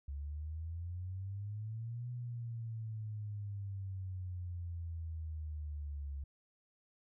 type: exponential two-way sweep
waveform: sine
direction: up then down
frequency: 69.3 to 123 to 69.3 Hz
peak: -39 dBFS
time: 0.08-6.24 s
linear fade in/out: 5 ms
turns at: 2.1 s
effects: none